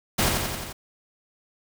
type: noise with echo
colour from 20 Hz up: pink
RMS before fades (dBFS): -22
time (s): 0.18-0.29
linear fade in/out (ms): 10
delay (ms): 88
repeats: 5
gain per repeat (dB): -3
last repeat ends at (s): 0.73
effects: none